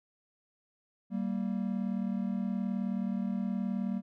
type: tone pair together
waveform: triangle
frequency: 194.2 / 233.2 Hz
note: G3 / A#3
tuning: -16 / +1 cents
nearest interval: minor third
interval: 317 cents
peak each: -30 / -32 dBFS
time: 1.1-4.02 s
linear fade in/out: 50 ms
effects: none